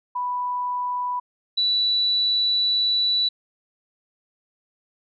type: tone pair in turn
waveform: sine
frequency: 987.8 / 3951 Hz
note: B5 / B7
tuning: 0 / 0 cents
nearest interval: 2 octaves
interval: 2400 cents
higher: second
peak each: -23 / -18 dBFS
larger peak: second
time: 0.15-1.2 / 1.57-3.29 s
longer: second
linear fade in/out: 10 ms
effects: none